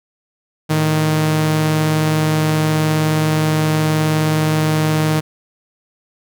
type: tone pair together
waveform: sawtooth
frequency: 110 / 155.44 Hz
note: A2 / D#3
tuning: 0 / -1 cents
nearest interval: tritone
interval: 599 cents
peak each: -21 / -10 dBFS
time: 0.69-5.21 s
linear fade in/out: 20 ms
effects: none